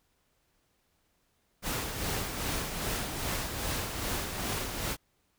pink noise with tremolo, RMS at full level -32 dBFS, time 1.62-4.97 s, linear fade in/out 50 ms, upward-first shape sine, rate 2.5 Hz, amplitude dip 45%, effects pink hiss -73 dBFS RMS until 5.38 s

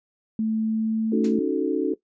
sine tone with pitch glide, 220 to 221.7 Hz, A3 to A3, 0 to +13 cents, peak -21 dBFS, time 0.39-1.39 s, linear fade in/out 2 ms, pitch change +13 cents, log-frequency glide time 0.63-1.08 s
sine chord, D# half-diminished seventh, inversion third, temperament equal, 277.2 / 311.1 / 370 / 440 Hz, C#4 / D#4 / F#4 / A4, 0 / 0 / 0 / 0 cents, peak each -26 dBFS, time 1.12-1.94 s, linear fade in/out 5 ms
white noise with exponential decay, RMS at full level -36 dBFS, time 1.24-1.4 s, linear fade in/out 5 ms, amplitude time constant 33 ms
effects noise-tail reverb RT60 0.1 s tail -17 dB re dry + resampled to 16000 Hz

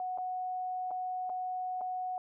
sine tone with dropouts, 737 Hz, F#5, 7 cents flat, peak -33 dBFS, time 0-2.18 s, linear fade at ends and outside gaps 1 ms, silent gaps 0.176-0.184 / 0.908-0.913 / 1.295-1.299 / 1.81-1.814 s, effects none

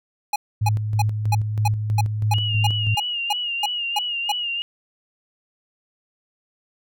square tone bursts, 830 Hz, G#5, 1 cent flat, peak -19 dBFS, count 13, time 0.33-4.32 s, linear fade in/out 5 ms, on 30 ms, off 300 ms
sine tone with tremolo, 106.7 Hz, G#2, 47 cents sharp, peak -17 dBFS, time 0.61-2.95 s, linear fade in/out 10 ms, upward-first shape square, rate 3.1 Hz, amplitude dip 45%
sine tone with vibrato, 2855 Hz, F7, 37 cents sharp, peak -23 dBFS, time 2.34-4.62 s, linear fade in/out 0 ms, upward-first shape sine, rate 3.1 Hz, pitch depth 57 cents each way
effects none

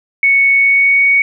sine tone with pitch glide, 2217 to 2234 Hz, C#7 to C#7, 0 to +13 cents, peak -7 dBFS, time 0.23-1.22 s, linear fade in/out 2 ms, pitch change +13 cents, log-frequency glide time 0.53-1.04 s, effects none

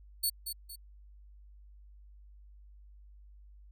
5% pulse tone with echo, 4435 Hz, C#8, in tune, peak -21 dBFS, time 0.23-0.3 s, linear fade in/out 10 ms, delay 230 ms, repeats 2, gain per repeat -8 dB, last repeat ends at 0.76 s, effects added 50 Hz sine -52 dBFS peak until 3.71 s

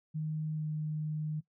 sine tone with pitch glide, 155.2 to 153.59 Hz, D#3 to D#3, -4 to -22 cents, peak -32 dBFS, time 0.14-1.41 s, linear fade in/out 20 ms, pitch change -18 cents, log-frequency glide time 0.55-0.65 s, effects noise-tail reverb RT60 0.1 s tail -19 dB re dry

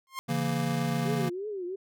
sawtooth tone with exponential growth, 1062 Hz, C6, 25 cents sharp, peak -26 dBFS, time 0.07-0.19 s, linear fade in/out 0 ms, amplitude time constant 25 ms
square chord, A# diminished, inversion first, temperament just, 139.85 / 167.82 / 233.1 Hz, C#3 / E3 / A#3, +16 / +31 / 0 cents, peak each -32 dBFS, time 0.28-1.3 s, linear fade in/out 20 ms
sine tone with vibrato, 387.6 Hz, G4, 20 cents flat, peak -32 dBFS, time 1.05-1.76 s, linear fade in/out 10 ms, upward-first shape triangle, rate 2.9 Hz, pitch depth 200 cents each way
effects none

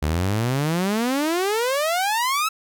sawtooth exponential sweep, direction up, 71.9 to 1327 Hz, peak -16 dBFS, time 0.02-2.49 s, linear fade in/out 10 ms, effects none

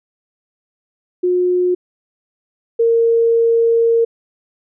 sine tone pair in turn, 360 / 461 Hz, F#4 / A#4, -47 / -19 cents, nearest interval major third, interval 428 cents, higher second, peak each -12 / -10 dBFS, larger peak second, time 1.23-1.75 / 2.79-4.05 s, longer second, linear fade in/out 10 ms, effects none

